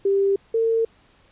sine tone pair in turn, 394.3 / 453.3 Hz, G4 / A#4, +10 / -48 cents, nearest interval major second, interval 242 cents, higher second, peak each -16 / -17 dBFS, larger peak first, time 0.05-0.36 / 0.54-0.85 s, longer neither, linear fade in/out 5 ms, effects pink hiss -57 dBFS RMS until 1.31 s + resampled to 8000 Hz

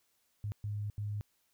sine tone bursts at uneven times, 103.83 Hz, G#2, in tune, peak -34 dBFS, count 3, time 0.44-0.52 / 0.64-0.9 / 0.98-1.21 s, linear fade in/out 0 ms, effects white hiss -75 dBFS RMS until 1.53 s

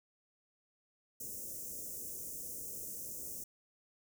white band-stop noise, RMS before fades -44 dBFS, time 1.2-3.44 s, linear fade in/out 5 ms, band 570 to 6000 Hz, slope 48 dB/octave, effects none

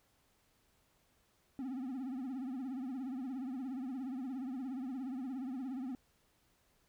triangle tone with vibrato, 259.3 Hz, C4, 15 cents flat, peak -36 dBFS, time 1.59-5.95 s, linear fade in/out 0 ms, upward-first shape triangle, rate 17 Hz, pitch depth 150 cents each way, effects pink hiss -73 dBFS RMS until 6.88 s

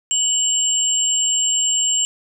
sine tone pair together, 2960 / 7451 Hz, F#7 / A#8, 0 / -2 cents, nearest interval octave + major third, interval 1598 cents, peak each -21 / -17 dBFS, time 0.11-2.05 s, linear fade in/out 0 ms, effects none

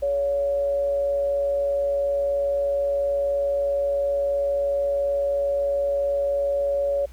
sine tone with frequency modulation, 563 Hz, C#5, 27 cents sharp, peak -20 dBFS, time 0.02-7.06 s, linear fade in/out 10 ms, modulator 143 Hz, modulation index 0.2, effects added 60 Hz sine -41 dBFS peak until 7.12 s + pink hiss -55 dBFS RMS until 7.12 s

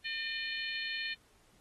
harmonic tone, 604 Hz, D5, 48 cents sharp, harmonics 3 / 4 / 5 / 6 / 7, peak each -39 / -40 / -42 / -46 / -43 dBFS, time 0.04-1.15 s, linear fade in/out 20 ms, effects pink hiss -67 dBFS RMS until 1.6 s + AAC 32 kbps

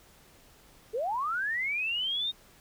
sine linear sweep, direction up, 410 to 3729 Hz, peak -28 dBFS, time 0.93-2.32 s, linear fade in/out 20 ms, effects pink hiss -58 dBFS RMS until 2.6 s

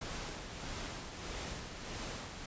pink noise with tremolo, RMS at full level -41 dBFS, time 0.01-2.46 s, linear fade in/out 5 ms, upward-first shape sine, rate 1.6 Hz, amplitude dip 45%, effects resampled to 16000 Hz

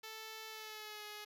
5% pulse tone with pitch glide, 440 to 419.9 Hz, A4 to G#4, 0 to +19 cents, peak -35 dBFS, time 0.03-1.25 s, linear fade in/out 10 ms, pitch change -81 cents, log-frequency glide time 0.49-1.04 s, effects none

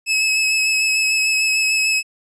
sawtooth tone with vibrato, 2581 Hz, E7, 37 cents flat, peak -12 dBFS, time 0.06-2.03 s, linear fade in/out 50 ms, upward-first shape sine, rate 6.7 Hz, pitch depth 19 cents each way, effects resampled to 22050 Hz

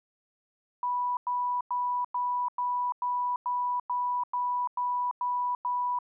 sine tone bursts, 984 Hz, B5, 7 cents flat, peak -26 dBFS, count 12, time 0.83-5.988 s, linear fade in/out 2 ms, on 340 ms, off 98 ms, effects none

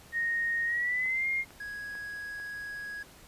sine tone with pitch glide, 1860 to 2124 Hz, A#6 to C7, -4 to +25 cents, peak -27 dBFS, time 0.12-1.45 s, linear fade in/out 50 ms, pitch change +229 cents, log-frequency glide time 0.65-1.26 s
click train, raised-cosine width 0.5 ms, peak -35 dBFS, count 4, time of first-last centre 1.06-2.399 s, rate 2.24 Hz
triangle tone, 1661.2 Hz, G#6, in tune, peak -35 dBFS, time 1.6-3.03 s, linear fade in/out 5 ms
effects pink hiss -54 dBFS RMS until 3.27 s + resampled to 32000 Hz

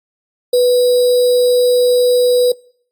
sine tone with sample-and-hold, 493.9 Hz, B4, in tune, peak -8 dBFS, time 0.53-2.52 s, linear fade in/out 5 ms, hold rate 4410 Hz, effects noise-tail reverb RT60 0.6 s tail -25 dB re dry + AAC 64 kbps

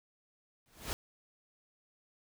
pink noise with exponential growth, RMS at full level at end -34 dBFS, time 0.66-0.93 s, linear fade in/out 0 ms, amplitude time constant 58 ms, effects none

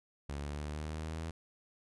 sawtooth exponential sweep, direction up, 70.6 to 82 Hz, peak -34 dBFS, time 0.29-1.31 s, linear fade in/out 5 ms, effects resampled to 24000 Hz

